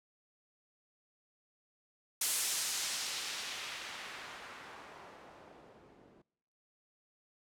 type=noise with low-pass filter sweep; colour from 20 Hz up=blue; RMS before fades=-41 dBFS; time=2.21-6.22 s; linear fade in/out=5 ms; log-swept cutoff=11000 to 310 Hz; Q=0.84; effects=noise-tail reverb RT60 1.0 s tail -26 dB re dry